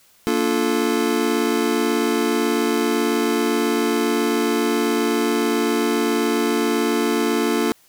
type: chord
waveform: square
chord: Bb major seventh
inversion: none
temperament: just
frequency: 233.1 / 291.4 / 349.6 / 437 Hz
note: Bb3 / D4 / F4 / A4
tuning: 0 / -13 / +2 / -12 cents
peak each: -24 dBFS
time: 0.27-7.72 s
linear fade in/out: 0 ms
effects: white hiss -55 dBFS RMS until 7.88 s